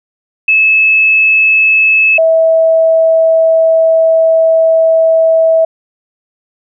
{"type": "tone pair in turn", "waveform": "sine", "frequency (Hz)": [2600, 650], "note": ["E7", "E5"], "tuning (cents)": [-24, -24], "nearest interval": "2 octaves", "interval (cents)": 2400, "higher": "first", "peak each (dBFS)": -5, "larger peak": "neither", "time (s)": [[0.48, 2.18], [2.18, 5.65]], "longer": "second", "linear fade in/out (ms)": 5, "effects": []}